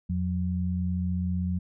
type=tone pair together; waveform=sine; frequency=85.6 / 181.19 Hz; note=F2 / F#3; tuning=-34 / -36 cents; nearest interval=octave + minor second; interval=1298 cents; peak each=-28 dBFS; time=0.09-1.59 s; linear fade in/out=10 ms; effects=none